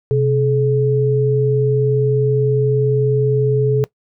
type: tone pair together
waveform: sine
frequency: 129.4 / 427.3 Hz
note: C3 / G#4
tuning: -19 / +49 cents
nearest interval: octave + major sixth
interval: 2068 cents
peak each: -15 dBFS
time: 0.11-3.84 s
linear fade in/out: 0 ms
effects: noise-tail reverb RT60 0.1 s tail -20 dB re dry